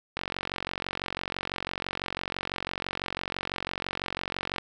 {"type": "click train", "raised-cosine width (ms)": 0.3, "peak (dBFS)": -14, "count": 204, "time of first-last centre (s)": [0.17, 4.583], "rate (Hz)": 46, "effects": []}